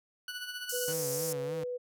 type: tone with tremolo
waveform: 20% pulse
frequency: 1479 Hz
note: F#6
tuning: 1 cent flat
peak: -31 dBFS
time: 0.28-0.93 s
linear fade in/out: 2 ms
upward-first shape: sine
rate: 15 Hz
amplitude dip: 55%
type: band-pass noise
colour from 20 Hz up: pink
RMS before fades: -37 dBFS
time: 0.69-1.33 s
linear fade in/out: 5 ms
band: 5200 to 16000 Hz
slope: 48 dB/octave
type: tone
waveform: sine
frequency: 493.9 Hz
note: B4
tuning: in tune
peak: -33 dBFS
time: 0.72-1.78 s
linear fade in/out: 20 ms
type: tone with vibrato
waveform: sawtooth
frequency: 147.6 Hz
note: D3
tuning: 9 cents sharp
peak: -35 dBFS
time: 0.88-1.64 s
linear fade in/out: 2 ms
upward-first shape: sine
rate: 3.3 Hz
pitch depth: 140 cents each way
effects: none